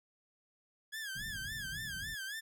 sawtooth tone with vibrato, 1661.2 Hz, G#6, in tune, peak -36 dBFS, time 0.92-2.41 s, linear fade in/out 20 ms, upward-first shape sine, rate 3.6 Hz, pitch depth 130 cents each way
white low-pass noise, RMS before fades -49 dBFS, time 1.15-2.15 s, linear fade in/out 10 ms, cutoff 170 Hz, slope 24 dB/octave
effects none

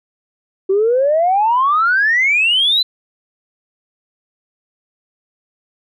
sine exponential sweep, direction up, 374.7 to 4089 Hz, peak -10 dBFS, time 0.69-2.83 s, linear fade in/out 10 ms, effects tanh soft clip ceiling -6 dBFS

